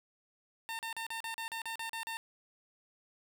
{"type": "tone bursts", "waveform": "15% pulse", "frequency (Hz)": 906, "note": "A#5", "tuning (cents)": -50, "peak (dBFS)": -31, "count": 11, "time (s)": [0.69, 2.17], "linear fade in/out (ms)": 0, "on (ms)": 100, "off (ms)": 38, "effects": []}